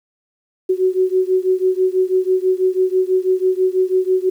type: beating tone pair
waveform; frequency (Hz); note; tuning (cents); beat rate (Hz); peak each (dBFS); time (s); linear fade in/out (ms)
sine; 370 / 376.1; F#4 / F#4; 0 / +28; 6.1; -16 / -17; 0.69-4.3; 10
effects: 8-bit